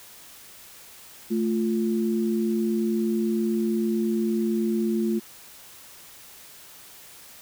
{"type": "tone pair together", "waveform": "sine", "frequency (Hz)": [220, 348.9], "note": ["A3", "F4"], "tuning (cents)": [0, -2], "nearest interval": "minor sixth", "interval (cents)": 798, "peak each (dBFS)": [-23, -26], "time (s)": [1.3, 5.2], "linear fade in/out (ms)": 20, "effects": ["white hiss -47 dBFS RMS until 7.41 s"]}